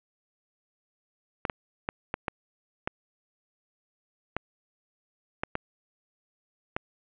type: clicks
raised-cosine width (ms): 0.5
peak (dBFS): -13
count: 10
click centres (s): 1.452 / 1.498 / 1.889 / 2.141 / 2.282 / 2.875 / 4.366 / 5.435 / 5.554 / 6.765
effects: resampled to 8000 Hz + 8-bit